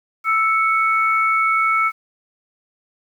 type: tone pair together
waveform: sine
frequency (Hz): 1318.2 / 2217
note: E6 / C#7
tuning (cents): 0 / 0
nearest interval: major sixth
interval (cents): 900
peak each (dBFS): -16 / -19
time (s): 0.24-1.92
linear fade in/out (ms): 50
effects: 8-bit